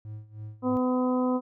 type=tone with tremolo; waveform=triangle; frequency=107.2 Hz; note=A2; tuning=45 cents flat; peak=-33 dBFS; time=0.05-0.77 s; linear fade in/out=0 ms; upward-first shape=sine; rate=3.2 Hz; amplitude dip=85%
type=harmonic tone; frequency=252.6 Hz; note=B3; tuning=39 cents sharp; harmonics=1 / 2 / 3 / 4 / 5; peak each=-24 / -29 / -37 / -34 / -39 dBFS; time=0.62-1.41 s; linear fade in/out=50 ms
effects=none